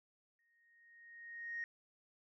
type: tone with exponential growth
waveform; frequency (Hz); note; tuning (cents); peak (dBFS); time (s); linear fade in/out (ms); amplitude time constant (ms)
sine; 1864.7; A#6; 0; -37; 0.39-1.64; 1; 270
effects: tanh soft clip ceiling -33 dBFS